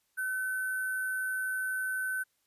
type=tone with sample-and-hold; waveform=sine; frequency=1519 Hz; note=F#6; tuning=45 cents sharp; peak=-30 dBFS; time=0.17-2.24 s; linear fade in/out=20 ms; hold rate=11025 Hz; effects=white hiss -75 dBFS RMS until 2.46 s + resampled to 32000 Hz